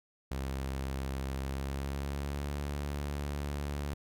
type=tone with pitch glide; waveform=sawtooth; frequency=67.1 to 71.92 Hz; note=C2 to D2; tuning=+44 to -36 cents; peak=-30 dBFS; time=0.31-3.94 s; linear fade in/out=5 ms; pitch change=+120 cents; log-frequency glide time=1.38-2.55 s; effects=none